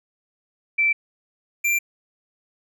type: tone pair in turn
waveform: sine / square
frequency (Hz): 2332 / 2363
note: D7 / D7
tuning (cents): -13 / +10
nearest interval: unison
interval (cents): 23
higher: second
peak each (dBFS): -16 / -19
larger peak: first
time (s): 0.78-0.93 / 1.64-1.79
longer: neither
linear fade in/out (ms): 10
effects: none